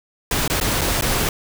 pink noise with dropouts, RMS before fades -20 dBFS, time 0.31-1.29 s, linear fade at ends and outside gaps 2 ms, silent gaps 0.478-0.499 / 0.601-0.611 / 0.811-0.815 / 1.011-1.022 s, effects none

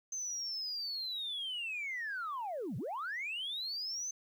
sine linear two-way sweep, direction down then up, 6272 to 103.83 to 6272 Hz, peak -35 dBFS, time 0.12-4.11 s, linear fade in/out 5 ms, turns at 2.77 s, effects tanh soft clip ceiling -33 dBFS + 11-bit

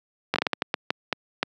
slowing click train, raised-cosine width 0.3 ms, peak -6 dBFS, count 11, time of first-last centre 0.34-1.43 s, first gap 19 ms, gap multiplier 1.36, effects high-pass 200 Hz 12 dB/octave

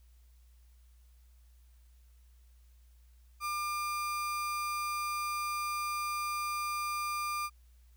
35% pulse tone, 1200 Hz, D6, 37 cents sharp, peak -31 dBFS, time 3.4-7.5 s, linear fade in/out 50 ms, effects added 60 Hz sine -57 dBFS peak until 7.96 s + white hiss -73 dBFS RMS until 7.96 s

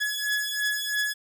sawtooth beating tone pair, 1691 / 1694 Hz, G#6 / G#6, +31 / +34 cents, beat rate 3 Hz, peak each -25 dBFS, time 0-1.14 s, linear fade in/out 20 ms, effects none

